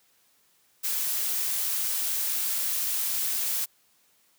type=noise; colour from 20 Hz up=blue; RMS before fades=-28 dBFS; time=0.83-3.66 s; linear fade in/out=20 ms; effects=white hiss -65 dBFS RMS until 4.38 s + high-pass 80 Hz 12 dB/octave